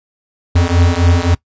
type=beating tone pair; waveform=square; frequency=84.7 / 88.4 Hz; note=E2 / F2; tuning=+48 / +22 cents; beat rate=3.7 Hz; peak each=-13 dBFS; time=0.55-1.35 s; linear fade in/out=10 ms; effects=noise-tail reverb RT60 0.1 s tail -21 dB re dry + resampled to 16000 Hz